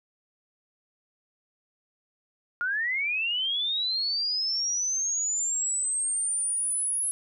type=linear sweep; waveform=sine; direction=up; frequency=1396.9 to 10710 Hz; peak=-25 dBFS; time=2.61-7.11 s; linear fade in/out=0 ms; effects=none